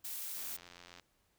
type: noise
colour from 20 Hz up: blue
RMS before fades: -42 dBFS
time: 0.04-0.57 s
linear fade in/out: 10 ms
type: click train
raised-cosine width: 0.2 ms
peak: -35 dBFS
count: 56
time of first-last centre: 0.37-0.997 s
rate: 87.7 Hz
effects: pink hiss -75 dBFS RMS until 1.38 s